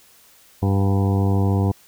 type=harmonic tone with a mistuned harmonic; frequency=98 Hz; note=G2; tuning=in tune; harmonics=1 / 2 / 3 / 4 / 5 / 7 / 8 / 9 / 10; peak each=-17 / -23 / -27 / -29 / -31 / -34 / -35 / -36 / -37 dBFS; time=0.62-1.72 s; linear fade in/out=10 ms; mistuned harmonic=7; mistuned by=+28 cents; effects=white hiss -52 dBFS RMS until 1.87 s